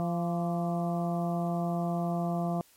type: harmonic tone with a mistuned harmonic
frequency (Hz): 172.1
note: F3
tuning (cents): -25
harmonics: 1 / 2 / 3 / 4 / 5 / 6 / 7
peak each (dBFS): -29 / -38 / -42 / -33 / -46 / -45 / -45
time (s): 0-2.61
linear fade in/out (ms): 0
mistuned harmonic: 7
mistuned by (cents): -49
effects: white hiss -61 dBFS RMS until 2.76 s + MP3 64 kbps